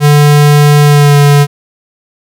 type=tone with pitch glide; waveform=square; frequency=146.83 to 144.14 Hz; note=D3 to D3; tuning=0 to -32 cents; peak=-3 dBFS; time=0-1.47 s; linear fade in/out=50 ms; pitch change=-32 cents; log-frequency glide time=0.83-1.17 s; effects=none